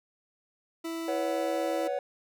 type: tone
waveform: 40% pulse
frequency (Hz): 329.6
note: E4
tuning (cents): 0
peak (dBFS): -32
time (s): 0.84-1.88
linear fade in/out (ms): 10
type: chord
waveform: triangle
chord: B suspended second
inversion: none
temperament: equal with one note detuned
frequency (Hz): 493.9 / 562.8 / 740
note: B4 / C#5 / F#5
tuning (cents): 0 / +26 / 0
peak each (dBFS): -32 / -29 / -33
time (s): 1.08-1.99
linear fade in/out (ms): 2
effects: none